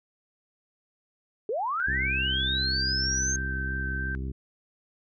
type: linear sweep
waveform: sine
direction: up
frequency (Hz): 392 to 6450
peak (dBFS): -26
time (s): 1.49-3.36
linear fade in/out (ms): 2
type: tone with vibrato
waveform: sine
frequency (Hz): 1554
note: G6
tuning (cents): -16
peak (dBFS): -31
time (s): 1.8-4.15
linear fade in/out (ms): 0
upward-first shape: square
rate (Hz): 3.2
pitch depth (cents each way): 8
type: harmonic tone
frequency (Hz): 65.9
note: C2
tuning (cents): +13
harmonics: 1 / 2 / 3 / 4 / 5 / 6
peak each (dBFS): -31 / -37 / -41 / -43 / -45 / -47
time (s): 1.87-4.32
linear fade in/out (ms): 10
effects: none